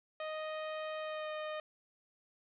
sawtooth tone with pitch glide, 622.3 to 615.5 Hz, D#5 to D#5, 0 to -19 cents, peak -34 dBFS, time 0.2-1.6 s, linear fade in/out 2 ms, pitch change -19 cents, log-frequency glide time 1-1.3 s, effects resampled to 8000 Hz + 11-bit

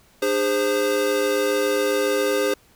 square tone cluster, 299.8 / 407.4 / 522 Hz, D4 / G#4 / C5, +36 / -33 / -4 cents, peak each -29 / -23 / -23 dBFS, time 0.22-2.54 s, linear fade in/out 5 ms, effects pink hiss -56 dBFS RMS until 2.75 s

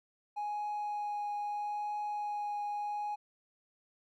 triangle tone with vibrato, 830.6 Hz, G#5, in tune, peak -31 dBFS, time 0.36-3.16 s, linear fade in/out 20 ms, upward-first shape triangle, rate 0.77 Hz, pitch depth 10 cents each way, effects tanh soft clip ceiling -29 dBFS

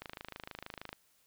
click train, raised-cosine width 0.3 ms, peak -26 dBFS, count 25, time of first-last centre 0.02-0.929 s, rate 26.4 Hz, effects white hiss -70 dBFS RMS until 1.26 s

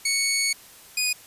15% pulse tone pair in turn, 2220 / 2474 Hz, C#7 / D#7, +2 / -10 cents, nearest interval major second, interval 188 cents, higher second, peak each -15 dBFS, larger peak neither, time 0.05-0.53 / 0.97-1.13 s, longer first, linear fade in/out 5 ms, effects white hiss -48 dBFS RMS until 1.26 s + resampled to 32000 Hz

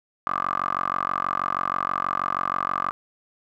10% pulse tone with band-pass filter, 46.25 Hz, F#1, in tune, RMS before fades -26 dBFS, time 0.27-2.91 s, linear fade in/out 0 ms, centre 1200 Hz, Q 9.4, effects none

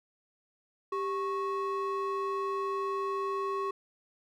triangle ring-modulated tone, 747 Hz, F#5, 16 cents sharp, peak -25 dBFS, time 0.92-3.71 s, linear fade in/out 5 ms, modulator 354 Hz, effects none

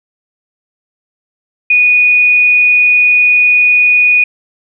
sine tone, 2468 Hz, D#7, 15 cents flat, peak -5 dBFS, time 1.7-4.24 s, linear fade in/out 5 ms, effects none

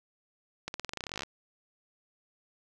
accelerating click train, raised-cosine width 0.2 ms, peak -18 dBFS, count 19, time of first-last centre 0.68-1.234 s, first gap 61 ms, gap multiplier 0.91, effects none

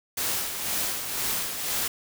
white noise with tremolo, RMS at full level -27 dBFS, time 0.17-1.88 s, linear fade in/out 5 ms, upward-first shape sine, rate 2 Hz, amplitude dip 50%, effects none

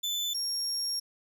35% pulse tone pair in turn, 3511 / 5562 Hz, A7 / F8, -4 / -8 cents, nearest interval minor sixth, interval 796 cents, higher second, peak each -27 dBFS, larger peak neither, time 0.03-0.34 / 0.34-1 s, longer second, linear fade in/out 10 ms, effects none

